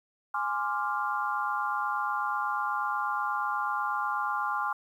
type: chord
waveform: sine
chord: D half-diminished seventh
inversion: second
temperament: equal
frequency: 830.6 / 1046.5 / 1174.7 / 1396.9 Hz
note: Ab5 / C6 / D6 / F6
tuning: 0 / 0 / 0 / 0 cents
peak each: -33 dBFS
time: 0.34-4.73 s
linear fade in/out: 5 ms
effects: 10-bit